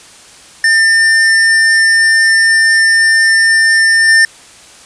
square tone with level steps, 1799 Hz, A6, 38 cents sharp, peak -7 / -5 dBFS, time 0.64-4.25 s, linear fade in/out 2 ms, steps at 4.08 s, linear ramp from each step 5 ms, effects white hiss -38 dBFS RMS until 4.85 s + resampled to 22050 Hz

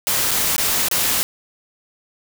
white noise with dropouts, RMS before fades -19 dBFS, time 0.07-1.23 s, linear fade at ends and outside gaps 0 ms, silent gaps 0.309-0.314 / 0.564-0.581 / 0.885-0.913 s, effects none

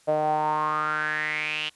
sawtooth tone with band-pass filter sweep, 153.1 Hz, D#3, 28 cents flat, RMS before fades -26 dBFS, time 0.07-1.7 s, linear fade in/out 20 ms, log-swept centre 610 to 3000 Hz, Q 7.1, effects white hiss -59 dBFS RMS until 1.75 s + resampled to 24000 Hz

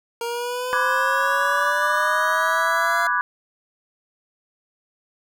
25% pulse linear sweep, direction up, 466.2 to 689 Hz, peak -21 dBFS, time 0.21-3.07 s, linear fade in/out 2 ms
sine chord, G# half-diminished seventh, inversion first, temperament equal, 987.8 / 1174.7 / 1480 / 1661.2 Hz, B5 / D6 / F#6 / G#6, 0 / 0 / 0 / 0 cents, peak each -24 dBFS, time 0.73-3.21 s, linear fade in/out 0 ms
effects none

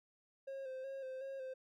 triangle tone with vibrato, 531 Hz, C5, 25 cents sharp, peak -40 dBFS, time 0.47-1.54 s, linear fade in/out 10 ms, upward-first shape square, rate 2.7 Hz, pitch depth 33 cents each way, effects MP3 96 kbps

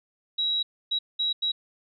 sine tone bursts at uneven times, 3866 Hz, B7, 38 cents flat, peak -23 dBFS, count 4, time 0.38-0.63 / 0.91-0.99 / 1.19-1.33 / 1.42-1.52 s, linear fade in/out 10 ms, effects none

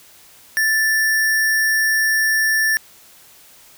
sine tone with sample-and-hold, 1760 Hz, A6, in tune, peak -14 dBFS, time 0.57-2.77 s, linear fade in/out 0 ms, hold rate 7350 Hz, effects white hiss -47 dBFS RMS until 3.77 s

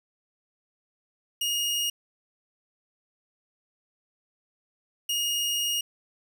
sawtooth tone bursts at uneven times, 2862 Hz, F7, 42 cents sharp, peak -22 dBFS, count 2, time 1.41-1.9 / 5.09-5.81 s, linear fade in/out 5 ms, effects none

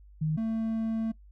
sine / triangle tone pair in turn, 155.56 / 223.5 Hz, D#3 / A3, 0 / +27 cents, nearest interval tritone, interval 627 cents, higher second, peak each -25 dBFS, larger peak neither, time 0.21-0.37 / 0.37-1.12 s, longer second, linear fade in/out 10 ms, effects noise-tail reverb RT60 0.1 s tail -21 dB re dry + added 50 Hz sine -50 dBFS peak until 1.31 s

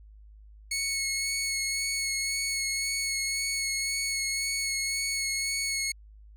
15% pulse tone with vibrato, 2197 Hz, C#7, 16 cents flat, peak -21 dBFS, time 0.71-5.92 s, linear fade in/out 5 ms, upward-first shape sine, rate 1.9 Hz, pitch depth 17 cents each way, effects added 52 Hz sine -48 dBFS peak until 6.36 s

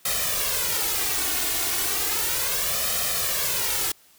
white noise with flanger, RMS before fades -25 dBFS, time 0.05-3.92 s, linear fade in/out 5 ms, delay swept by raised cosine 1.6 to 2.8 ms, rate 0.34 Hz, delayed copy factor +0.75, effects white hiss -56 dBFS RMS until 4.18 s

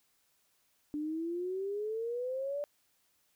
sine exponential sweep, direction up, 293.7 to 588 Hz, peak -33 dBFS, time 0.94-2.64 s, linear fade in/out 0 ms, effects white hiss -73 dBFS RMS until 3.35 s

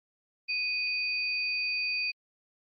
sine tone pair together, 2489 / 4623 Hz, D#7 / D8, 0 / -28 cents, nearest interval major seventh, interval 1072 cents, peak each -29 / -34 dBFS, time 0.48-2.12 s, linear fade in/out 20 ms, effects Opus 32 kbps

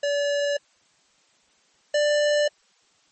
square tone pair in turn, 574 / 590.5 Hz, D5 / D5, -40 / +9 cents, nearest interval unison, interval 49 cents, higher second, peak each -22 / -19 dBFS, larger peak second, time 0.03-0.57 / 1.94-2.48 s, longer neither, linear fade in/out 5 ms, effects white hiss -62 dBFS RMS until 3.11 s + MP3 32 kbps

